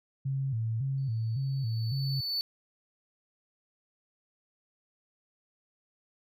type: tone with vibrato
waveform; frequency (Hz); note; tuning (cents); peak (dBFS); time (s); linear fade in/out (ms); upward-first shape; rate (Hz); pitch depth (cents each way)
sine; 123.47; B2; 0; -28; 0.25-2.21; 10; square; 1.8; 160
type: tone with exponential growth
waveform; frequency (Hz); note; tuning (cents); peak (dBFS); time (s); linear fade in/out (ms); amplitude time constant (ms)
triangle; 4485; C#8; +19; -26; 0.98-2.41; 0; 310
effects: none